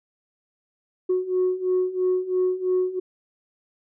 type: beating tone pair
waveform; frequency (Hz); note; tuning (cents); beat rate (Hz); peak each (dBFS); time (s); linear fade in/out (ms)
sine; 365.8 / 368.8; F#4 / F#4; -20 / -6; 3; -24 / -21; 1.09-3; 10
effects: tanh soft clip ceiling -15 dBFS